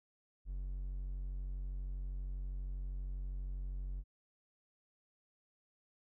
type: tone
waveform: triangle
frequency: 46.25 Hz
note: F#1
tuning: in tune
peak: -36 dBFS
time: 0.45-4.04 s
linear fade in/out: 50 ms
effects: none